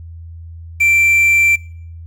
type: tone with quantisation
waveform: triangle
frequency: 2349 Hz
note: D7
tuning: in tune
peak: -8 dBFS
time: 0.8-1.56 s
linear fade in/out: 10 ms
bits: 6
effects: noise-tail reverb RT60 0.6 s tail -22 dB re dry + added 83 Hz sine -30 dBFS peak until 2.06 s